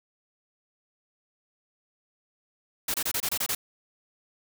white noise bursts, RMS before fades -28 dBFS, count 8, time 2.88-3.55 s, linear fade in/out 5 ms, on 61 ms, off 26 ms, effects none

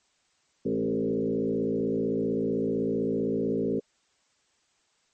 sine tone with frequency modulation, 329.6 Hz, E4, in tune, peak -24 dBFS, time 0.65-3.8 s, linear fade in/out 10 ms, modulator 55.7 Hz, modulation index 2.7, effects white hiss -69 dBFS RMS until 5.13 s + MP3 32 kbps

